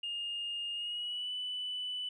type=tone with pitch glide; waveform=sine; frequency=2833 to 2986 Hz; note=F7 to F#7; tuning=+24 to +15 cents; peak=-34 dBFS; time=0.03-2.09 s; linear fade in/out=5 ms; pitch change=+91 cents; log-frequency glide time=0.73-1.32 s; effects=tanh soft clip ceiling -31 dBFS